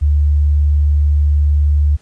sine tone, 73.42 Hz, D2, in tune, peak -9 dBFS, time 0.01-1.97 s, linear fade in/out 20 ms, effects pink hiss -53 dBFS RMS until 2.01 s + resampled to 22050 Hz

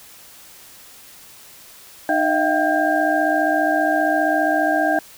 sine tone cluster, 306.9 / 636 / 691 / 770 / 1600 Hz, D#4 / D#5 / F5 / G5 / G6, -24 / +38 / -19 / -31 / +35 cents, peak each -22 dBFS, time 2.09-4.99 s, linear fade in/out 2 ms, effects white hiss -44 dBFS RMS until 5.17 s

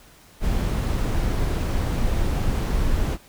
brown noise, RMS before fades -22 dBFS, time 0.4-3.18 s, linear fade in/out 50 ms, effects pink hiss -51 dBFS RMS until 3.28 s

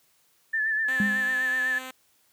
sine tone with vibrato, 1754 Hz, A6, 6 cents flat, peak -23 dBFS, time 0.53-1.79 s, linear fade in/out 10 ms, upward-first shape sine, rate 8 Hz, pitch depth 43 cents each way
5% pulse tone with pitch glide, 261.6 to 258.4 Hz, C4 to C4, 0 to -21 cents, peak -25 dBFS, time 0.88-1.91 s, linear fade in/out 5 ms, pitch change -21 cents, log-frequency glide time 1.16-1.42 s
sine tone with exponential decay, 204.8 Hz, G#3, 24 cents flat, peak -20 dBFS, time 1-1.44 s, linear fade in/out 0 ms, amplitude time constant 94 ms
effects white hiss -65 dBFS RMS until 2.32 s + high-pass 60 Hz 12 dB/octave

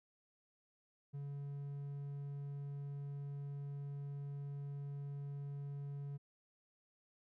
triangle tone, 141.6 Hz, C#3, 37 cents sharp, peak -40 dBFS, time 1.13-6.18 s, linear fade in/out 20 ms, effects none

